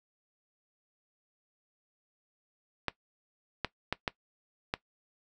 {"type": "clicks", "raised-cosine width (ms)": 0.3, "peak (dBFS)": -13, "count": 5, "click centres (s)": [2.883, 3.647, 3.926, 4.078, 4.739], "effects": ["noise-tail reverb RT60 0.1 s tail -19 dB re dry"]}